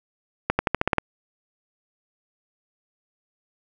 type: accelerating click train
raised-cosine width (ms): 0.5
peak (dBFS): -4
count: 8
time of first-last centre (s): 0.5-0.983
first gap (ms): 90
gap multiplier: 0.91
effects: none